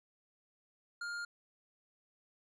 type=tone with hard clipping; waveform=sine; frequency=1409 Hz; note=F6; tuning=15 cents sharp; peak=-40 dBFS; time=1.01-1.25 s; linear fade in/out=5 ms; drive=11 dB; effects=resampled to 22050 Hz